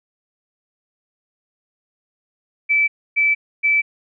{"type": "tone bursts", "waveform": "sine", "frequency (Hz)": 2314, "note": "D7", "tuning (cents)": -26, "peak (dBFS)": -13, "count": 3, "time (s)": [2.69, 3.82], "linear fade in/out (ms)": 20, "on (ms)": 190, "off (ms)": 280, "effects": []}